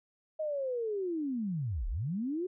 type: linear two-way sweep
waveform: sine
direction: down then up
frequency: 634 to 33.13 to 378.2 Hz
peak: -31 dBFS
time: 0.39-2.47 s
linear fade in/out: 10 ms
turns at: 1.88 s
effects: none